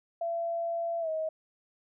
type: tone with pitch glide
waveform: sine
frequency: 675 to 633.4 Hz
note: E5 to D#5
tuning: +41 to +31 cents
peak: -29 dBFS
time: 0.21-1.29 s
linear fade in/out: 5 ms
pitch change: -110 cents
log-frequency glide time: 1-1.09 s
effects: none